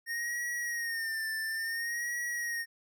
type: tone with vibrato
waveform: square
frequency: 1843 Hz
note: A#6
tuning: 20 cents flat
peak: -33 dBFS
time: 0.06-2.66 s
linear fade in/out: 50 ms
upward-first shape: sine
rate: 0.58 Hz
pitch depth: 68 cents each way
effects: none